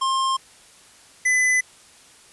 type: tone pair in turn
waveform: square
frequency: 1062 / 2008 Hz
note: C6 / B6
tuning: +25 / +28 cents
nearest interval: major seventh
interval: 1103 cents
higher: second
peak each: -20 / -17 dBFS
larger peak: second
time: 0.01-0.37 / 1.25-1.61 s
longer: neither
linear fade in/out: 10 ms
effects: white hiss -50 dBFS RMS until 2.32 s + resampled to 24000 Hz